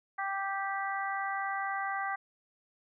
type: harmonic tone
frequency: 392 Hz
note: G4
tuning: in tune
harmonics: 2 / 3 / 4 / 5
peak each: -35 / -37 / -38 / -39 dBFS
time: 0.18-2.16 s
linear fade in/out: 10 ms
effects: none